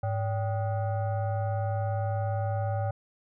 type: tone with frequency modulation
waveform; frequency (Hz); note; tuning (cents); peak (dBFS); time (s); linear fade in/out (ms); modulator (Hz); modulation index
sine; 103.83; G#2; 0; -26; 0.03-2.91; 5; 675; 0.81
effects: none